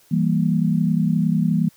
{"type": "chord", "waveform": "sine", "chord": "E diminished", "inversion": "none", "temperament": "equal", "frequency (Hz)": [164.81, 196, 233.1], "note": ["E3", "G3", "Bb3"], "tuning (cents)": [0, 0, 0], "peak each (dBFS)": [-19, -21, -22], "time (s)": [0.11, 1.69], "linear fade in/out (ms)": 10, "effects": ["white hiss -55 dBFS RMS until 1.76 s"]}